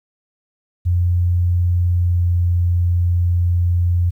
sine tone with pitch glide, 88.1 to 87.54 Hz, F2 to F2, +16 to +5 cents, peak -13 dBFS, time 0.85-4.11 s, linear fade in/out 20 ms, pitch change -11 cents, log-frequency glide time 1.93-2.26 s, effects 9-bit

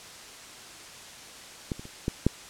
clicks, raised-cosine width 3 ms, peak -16 / -27 / -30 / -13 / -7 dBFS, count 5, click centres 1.718 / 1.795 / 1.854 / 2.081 / 2.266 s, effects white hiss -45 dBFS RMS until 2.49 s + low-pass 8000 Hz 12 dB/octave

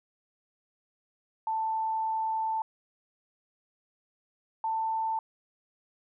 sine tone pair in turn, 885 / 889.7 Hz, A5 / A5, +10 / +19 cents, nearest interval unison, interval 9 cents, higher second, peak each -27 dBFS, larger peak neither, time 1.47-2.62 / 4.64-5.19 s, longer first, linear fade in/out 2 ms, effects none

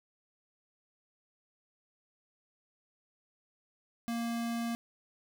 square tone, 233.1 Hz, A#3, in tune, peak -33 dBFS, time 4.08-4.75 s, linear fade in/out 0 ms, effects none

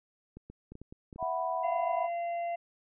clicks, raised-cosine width 3 ms, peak -33 dBFS, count 9, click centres 0.37 / 0.5 / 0.72 / 0.754 / 0.816 / 0.925 / 1.128 / 1.16 / 1.227 s
sine chord, E suspended second, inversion none, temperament equal, 659.3 / 740 / 987.8 Hz, E5 / F#5 / B5, 0 / 0 / 0 cents, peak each -34 dBFS, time 1.18-2.09 s, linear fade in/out 50 ms
harmonic tone, 687 Hz, F5, 29 cents flat, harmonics 1 / 3 / 4, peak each -31 / -47 / -53 dBFS, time 1.63-2.56 s, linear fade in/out 10 ms
effects none

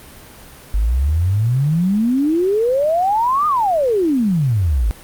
sine exponential two-way sweep, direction up then down, 49 to 1244.5 to 49 Hz, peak -13 dBFS, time 0.74-4.91 s, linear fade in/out 0 ms, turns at 3.47 s, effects pink hiss -40 dBFS RMS until 5.03 s + Opus 32 kbps

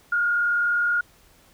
sine tone with frequency modulation, 1424 Hz, F6, 33 cents sharp, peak -19 dBFS, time 0.12-1.01 s, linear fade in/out 5 ms, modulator 39.6 Hz, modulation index 0.62, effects pink hiss -56 dBFS RMS until 1.53 s

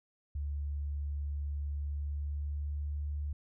sine tone with pitch glide, 72.2 to 73.25 Hz, D2 to D2, -29 to -4 cents, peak -33 dBFS, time 0.35-3.33 s, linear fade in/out 5 ms, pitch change +25 cents, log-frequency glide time 1.73-2.96 s, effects none

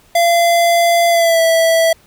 square tone with pitch glide, 684 to 656.9 Hz, F5 to E5, -36 to -6 cents, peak -10 dBFS, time 0.15-1.93 s, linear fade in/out 5 ms, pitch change -70 cents, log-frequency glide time 1.09-1.41 s, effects pink hiss -50 dBFS RMS until 2.06 s

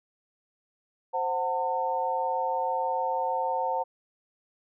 sine chord, F# diminished, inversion second, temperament equal with one note detuned, 523.3 / 740 / 901.6 Hz, C5 / F#5 / A5, 0 / 0 / +42 cents, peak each -31 / -31 / -28 dBFS, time 1.13-3.84 s, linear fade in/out 20 ms, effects none

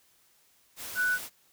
sine tone in noise, 1485 Hz, F#6, 6 cents sharp, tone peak -24 dBFS, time 0.95-1.19 s, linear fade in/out 50 ms, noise white, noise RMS -40 dBFS, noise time 0.76-1.3 s, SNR +13 dB, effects white hiss -65 dBFS RMS until 1.52 s

